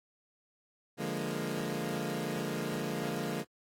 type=chord; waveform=20% pulse; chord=Bb dominant seventh; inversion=first; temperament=equal; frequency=146.83 / 174.61 / 207.7 / 233.1 Hz; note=D3 / F3 / Ab3 / Bb3; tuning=0 / 0 / 0 / 0 cents; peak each=-34 dBFS; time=0.97-3.45 s; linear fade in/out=50 ms; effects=AAC 64 kbps